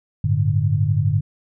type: chord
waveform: sine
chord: G suspended second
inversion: none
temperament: equal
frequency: 98 / 110 / 146.83 Hz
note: G2 / A2 / D3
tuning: 0 / 0 / 0 cents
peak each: -20 dBFS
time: 0.24-1.21 s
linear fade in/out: 5 ms
effects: none